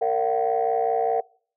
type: tone cluster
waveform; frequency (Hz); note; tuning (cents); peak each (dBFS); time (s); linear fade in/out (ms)
sine; 459.8 / 580 / 692 / 757; A#4 / D5 / F5 / F#5; -24 / -22 / -16 / +39; -23 / -30 / -25 / -24; 0.01-1.21; 10
effects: noise-tail reverb RT60 0.5 s tail -24 dB re dry + tanh soft clip ceiling -13 dBFS